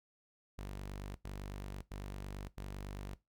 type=tone bursts; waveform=sawtooth; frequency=49 Hz; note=G1; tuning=in tune; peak=-38 dBFS; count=4; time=0.58-3.152 s; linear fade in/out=10 ms; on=580 ms; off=84 ms; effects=noise-tail reverb RT60 0.2 s tail -18 dB re dry